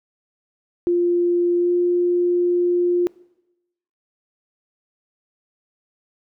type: tone with pitch glide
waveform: sine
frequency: 349.2 to 352.4 Hz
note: F4 to F4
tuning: 0 to +16 cents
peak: -15 dBFS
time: 0.87-3.07 s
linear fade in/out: 0 ms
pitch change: +16 cents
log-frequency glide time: 1.58-1.71 s
effects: noise-tail reverb RT60 0.9 s tail -22 dB re dry